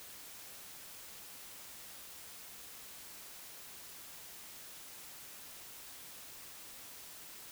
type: silence
effects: white hiss -51 dBFS RMS until 7.51 s